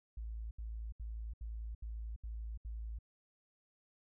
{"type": "tone bursts", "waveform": "sine", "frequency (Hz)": 55.3, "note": "A1", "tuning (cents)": 9, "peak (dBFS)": -40, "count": 7, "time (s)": [0.17, 2.988], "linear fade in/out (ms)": 5, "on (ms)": 340, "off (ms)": 73, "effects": []}